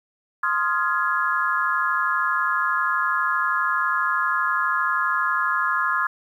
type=chord; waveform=sine; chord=F minor seventh; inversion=second; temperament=equal with one note detuned; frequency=1046.5 / 1244.5 / 1396.9 / 1677.6 Hz; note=C6 / Eb6 / F6 / Ab6; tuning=0 / 0 / 0 / +17 cents; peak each=-25 dBFS; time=0.43-6.07 s; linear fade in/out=5 ms; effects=9-bit